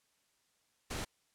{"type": "noise", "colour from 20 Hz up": "pink", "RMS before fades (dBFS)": -39, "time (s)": [0.9, 1.05], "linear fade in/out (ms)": 10, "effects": ["white hiss -75 dBFS RMS until 1.34 s", "low-pass 10000 Hz 12 dB/octave"]}